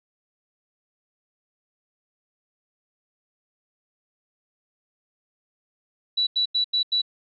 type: tone bursts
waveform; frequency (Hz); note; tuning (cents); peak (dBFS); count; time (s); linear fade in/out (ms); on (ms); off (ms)
sine; 3940; B7; -5; -19; 5; 6.17-7.018; 10; 100; 87
effects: none